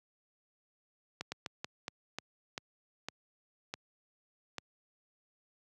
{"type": "slowing click train", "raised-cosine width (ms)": 0.2, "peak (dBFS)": -20, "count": 10, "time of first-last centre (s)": [1.21, 4.583], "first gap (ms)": 110, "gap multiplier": 1.29, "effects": ["high-pass 100 Hz 12 dB/octave"]}